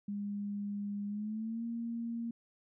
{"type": "tone with pitch glide", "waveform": "sine", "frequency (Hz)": [203.5, 232.4], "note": ["G#3", "A#3"], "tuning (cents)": [-35, -5], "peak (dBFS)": -35, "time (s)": [0.08, 2.31], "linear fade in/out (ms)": 5, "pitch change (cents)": 230, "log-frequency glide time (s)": [1.07, 1.64], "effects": []}